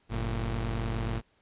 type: tone pair together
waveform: sawtooth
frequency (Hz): 47.38 / 113.7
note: F#1 / A#2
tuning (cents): +42 / -43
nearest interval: octave + minor third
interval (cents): 1515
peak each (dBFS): -28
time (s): 0.09-1.22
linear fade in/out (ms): 50
effects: pink hiss -68 dBFS RMS until 1.41 s + resampled to 8000 Hz